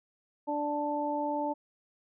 harmonic tone, 293.7 Hz, D4, in tune, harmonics 1 / 2 / 3, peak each -34 / -34 / -32 dBFS, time 0.47-1.54 s, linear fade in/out 20 ms, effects none

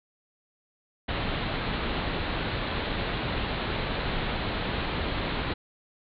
pink low-pass noise, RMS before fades -30 dBFS, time 1.08-5.54 s, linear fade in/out 10 ms, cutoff 4200 Hz, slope 96 dB/octave, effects none

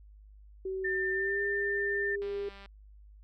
sine tone with pitch glide, 380 to 402.6 Hz, F#4 to G4, +46 to +46 cents, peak -32 dBFS, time 0.65-2.49 s, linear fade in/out 5 ms, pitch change +100 cents, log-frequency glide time 1.11-1.41 s
sine tone, 1794 Hz, A6, 33 cents sharp, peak -30 dBFS, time 0.84-2.16 s, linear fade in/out 10 ms
click train, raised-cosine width 0.3 ms, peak -35 dBFS, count 88, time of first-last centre 2.22-2.659 s, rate 198 Hz
effects added 51 Hz sine -51 dBFS peak until 3.23 s

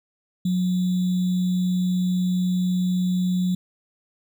sine tone with sample-and-hold, 181.9 Hz, F#3, 29 cents flat, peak -19 dBFS, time 0.45-3.55 s, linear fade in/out 5 ms, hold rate 3675 Hz, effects none

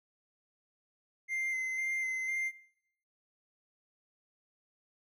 triangle tone with vibrato, 2079 Hz, C7, 12 cents flat, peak -30 dBFS, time 1.28-2.52 s, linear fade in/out 50 ms, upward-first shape square, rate 2 Hz, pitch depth 16 cents each way, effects noise-tail reverb RT60 0.7 s tail -17 dB re dry

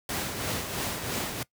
pink noise with tremolo, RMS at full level -29 dBFS, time 0.09-1.43 s, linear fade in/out 2 ms, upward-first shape triangle, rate 3 Hz, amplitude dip 55%, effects noise-tail reverb RT60 0.1 s tail -21 dB re dry + high-pass 80 Hz 12 dB/octave

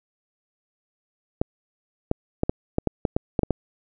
clicks, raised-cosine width 2 ms, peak -7 dBFS, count 11, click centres 1.415 / 2.114 / 2.434 / 2.495 / 2.784 / 2.873 / 3.052 / 3.165 / 3.392 / 3.433 / 3.507 s, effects none

